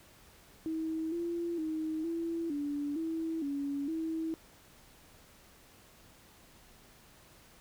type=tone with pitch steps; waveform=sine; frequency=320.3 / 341.2 / 314.9 / 333.3 / 289 / 324.9 / 282.1 / 322.8 Hz; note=E4 / F4 / D#4 / E4 / D4 / E4 / C#4 / E4; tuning=-50 / -40 / +21 / +19 / -28 / -25 / +30 / -36 cents; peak=-32 dBFS; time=0.66-4.34 s; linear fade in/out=0 ms; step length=460 ms; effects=pink hiss -59 dBFS RMS until 7.6 s